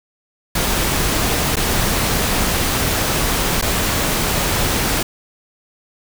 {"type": "noise with dropouts", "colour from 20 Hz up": "pink", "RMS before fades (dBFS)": -18, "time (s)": [0.55, 5.03], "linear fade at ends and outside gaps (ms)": 5, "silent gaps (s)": [[1.558, 1.567], [3.614, 3.623]], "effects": []}